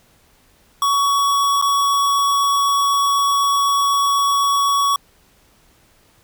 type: tone with dropouts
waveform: square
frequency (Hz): 1123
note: C#6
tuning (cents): +22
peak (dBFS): -15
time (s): 0.82-4.96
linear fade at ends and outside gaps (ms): 2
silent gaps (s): 1.615-1.623
effects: pink hiss -55 dBFS RMS until 6.23 s